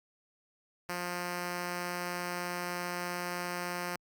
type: tone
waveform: 5% pulse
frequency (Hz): 176.8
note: F3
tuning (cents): +22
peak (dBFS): -23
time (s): 0.89-3.96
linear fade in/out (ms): 2
effects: Opus 48 kbps